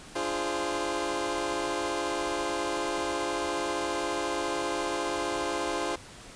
20% pulse chord, D half-diminished seventh, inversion none, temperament equal with one note detuned, 293.7 / 344 / 415.3 / 523.3 Hz, D4 / F4 / Ab4 / C5, 0 / -26 / 0 / 0 cents, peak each -32 / -28 / -30 / -29 dBFS, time 0.15-5.96 s, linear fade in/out 10 ms, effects pink hiss -47 dBFS RMS until 6.35 s + resampled to 22050 Hz

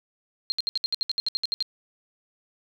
sine tone bursts, 4193 Hz, C8, 3 cents sharp, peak -22 dBFS, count 14, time 0.5-1.625 s, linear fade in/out 0 ms, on 20 ms, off 65 ms, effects none

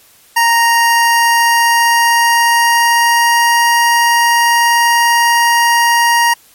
25% pulse tone with pitch glide, 932.3 to 940.4 Hz, A#5 to A#5, 0 to +15 cents, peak -4 dBFS, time 0.36-6.34 s, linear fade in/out 10 ms, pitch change +15 cents, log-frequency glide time 0.5-3.67 s, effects white hiss -46 dBFS RMS until 6.54 s + MP3 64 kbps

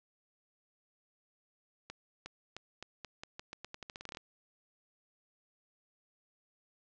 accelerating click train, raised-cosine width 0.2 ms, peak -26 dBFS, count 19, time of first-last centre 1.9-4.171 s, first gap 360 ms, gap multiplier 0.85, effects low-pass 7000 Hz 12 dB/octave

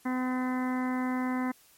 harmonic tone, 254.4 Hz, C4, 48 cents flat, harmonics 1 / 2 / 3 / 4 / 5 / 6 / 7 / 8, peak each -28 / -42 / -39 / -38 / -44 / -45 / -44 / -43 dBFS, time 0.05-1.52 s, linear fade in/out 10 ms, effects white hiss -60 dBFS RMS until 1.77 s + MP3 64 kbps

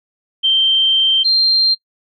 sine tone pair in turn, 3136 / 4174 Hz, G7 / C8, 0 / -5 cents, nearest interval perfect fourth, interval 495 cents, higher second, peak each -10 dBFS, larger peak neither, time 0.43-1.24 / 1.24-1.75 s, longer first, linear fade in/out 20 ms, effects noise-tail reverb RT60 0.1 s tail -21 dB re dry

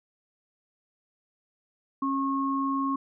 sine tone pair together, 272.8 / 1088.4 Hz, C#4 / C#6, -28 / -32 cents, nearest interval 2 octaves, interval 2396 cents, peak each -27 / -28 dBFS, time 2.02-2.96 s, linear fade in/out 5 ms, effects none

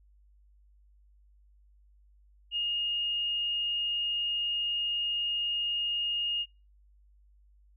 sine tone, 2848 Hz, F7, 33 cents sharp, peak -28 dBFS, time 2.51-6.46 s, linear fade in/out 50 ms, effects noise-tail reverb RT60 0.3 s tail -25 dB re dry + added 50 Hz sine -58 dBFS peak until 7.76 s

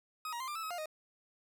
40% pulse tone with pitch steps, 1260 / 947 / 1044 / 1192 / 1313 / 1276 / 703 / 621 Hz, D#6 / A#5 / C6 / D6 / E6 / D#6 / F5 / D#5, +21 / +27 / -4 / +25 / -7 / +43 / +11 / -3 cents, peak -37 dBFS, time 0.25-0.858 s, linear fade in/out 2 ms, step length 76 ms, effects none

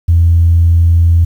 sine tone, 84.3 Hz, E2, 39 cents sharp, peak -4 dBFS, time 0.08-1.25 s, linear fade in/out 10 ms, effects tanh soft clip ceiling 0 dBFS + 7-bit

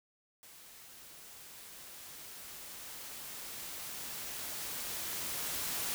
white noise with level ramp, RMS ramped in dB -55 to -36 dBFS, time 0.43-5.94 s, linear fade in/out 0 ms, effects none

